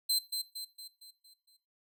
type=tone with echo; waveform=sawtooth; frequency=4100 Hz; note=C8; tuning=36 cents flat; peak=-24 dBFS; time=0.09-0.19 s; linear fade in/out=10 ms; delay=230 ms; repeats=6; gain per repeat=-6 dB; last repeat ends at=1.57 s; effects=noise-tail reverb RT60 0.4 s tail -19 dB re dry